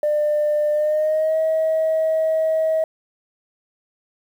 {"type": "tone with pitch glide", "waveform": "sine", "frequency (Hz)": [598, 637.2], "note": ["D5", "D#5"], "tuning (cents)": [31, 41], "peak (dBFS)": -15, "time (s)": [0.03, 2.84], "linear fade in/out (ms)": 2, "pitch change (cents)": 110, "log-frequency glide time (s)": [0.71, 1.38], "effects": ["tanh soft clip ceiling -13 dBFS", "8-bit"]}